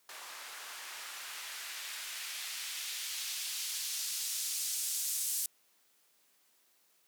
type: noise with band-pass filter sweep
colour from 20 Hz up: blue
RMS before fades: -39 dBFS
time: 0.09-5.46 s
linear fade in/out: 2 ms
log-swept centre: 920 to 8200 Hz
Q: 0.88
effects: white hiss -70 dBFS RMS until 7.07 s + high-pass 200 Hz 12 dB/octave